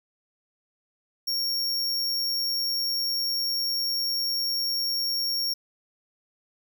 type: tone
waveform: 45% pulse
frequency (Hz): 5530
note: F8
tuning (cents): -18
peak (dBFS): -25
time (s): 1.27-5.54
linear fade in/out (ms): 10
effects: none